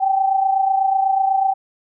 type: tone pair together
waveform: sine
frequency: 771.9 / 800 Hz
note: G5 / G5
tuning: -27 / +35 cents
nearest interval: minor second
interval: 62 cents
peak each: -15 / -22 dBFS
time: 0-1.54 s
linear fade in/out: 20 ms
effects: none